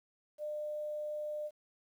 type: tone with quantisation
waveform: sine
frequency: 601 Hz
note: D5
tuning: 40 cents sharp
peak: -36 dBFS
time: 0.38-1.51 s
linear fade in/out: 50 ms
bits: 11
effects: none